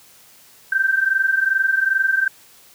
sine tone pair together, 1545.5 / 1568 Hz, G6 / G6, -25 / 0 cents, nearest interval unison, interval 25 cents, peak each -20 / -17 dBFS, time 0.72-2.28 s, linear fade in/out 5 ms, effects white hiss -49 dBFS RMS until 2.74 s + high-pass 60 Hz 12 dB/octave

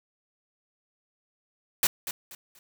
white noise with echo, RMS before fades -22 dBFS, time 1.83-1.87 s, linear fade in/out 2 ms, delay 240 ms, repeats 3, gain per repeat -11 dB, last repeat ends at 2.59 s, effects none

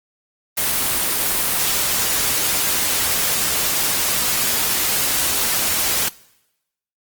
white noise, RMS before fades -19 dBFS, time 0.57-6.09 s, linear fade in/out 10 ms, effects noise-tail reverb RT60 0.9 s tail -22 dB re dry + Opus 24 kbps

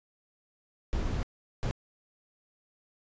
brown noise bursts at uneven times, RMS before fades -30 dBFS, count 2, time 0.93-1.23 / 1.63-1.71 s, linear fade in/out 0 ms, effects resampled to 16000 Hz

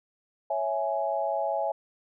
sine chord, C# minor, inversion none, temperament equal with one note detuned, 554.4 / 659.3 / 834.9 Hz, C#5 / E5 / G#5, 0 / 0 / +9 cents, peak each -31 / -29 / -30 dBFS, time 0.5-1.72 s, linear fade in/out 5 ms, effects none

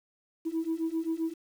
sine beating tone pair, 321.4 / 329 Hz, E4 / E4, -44 / -3 cents, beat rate 7.6 Hz, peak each -31 / -30 dBFS, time 0.45-1.34 s, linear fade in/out 20 ms, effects tanh soft clip ceiling -23 dBFS + 9-bit

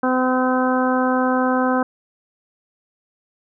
harmonic tone, 255.7 Hz, C4, 40 cents flat, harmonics 1 / 2 / 3 / 4 / 5 / 6, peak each -19 / -22 / -24 / -25 / -26 / -27 dBFS, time 0.03-1.83 s, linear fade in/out 5 ms, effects none

